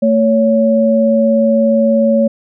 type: tone pair together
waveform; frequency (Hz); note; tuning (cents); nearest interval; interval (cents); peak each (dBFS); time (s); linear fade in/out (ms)
sine; 224.2 / 560.4; A3 / C#5; +33 / +19; octave + major third; 1586; -11; 0.02-2.28; 10
effects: none